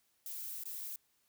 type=noise with dropouts; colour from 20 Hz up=violet; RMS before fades=-43 dBFS; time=0.26-0.96 s; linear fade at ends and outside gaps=2 ms; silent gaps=0.637-0.655 s; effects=white hiss -75 dBFS RMS until 1.28 s